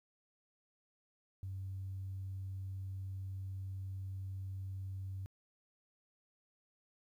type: tone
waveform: sine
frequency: 95.6 Hz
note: G2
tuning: 43 cents flat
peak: -39 dBFS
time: 1.43-5.26 s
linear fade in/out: 0 ms
effects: tanh soft clip ceiling -35 dBFS + 12-bit